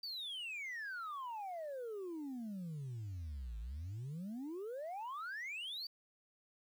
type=exponential two-way sweep; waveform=sine; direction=down then up; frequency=4699 to 52.8 to 4699 Hz; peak=-39 dBFS; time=0.03-5.87 s; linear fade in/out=5 ms; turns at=3.59 s; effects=tanh soft clip ceiling -40 dBFS + 11-bit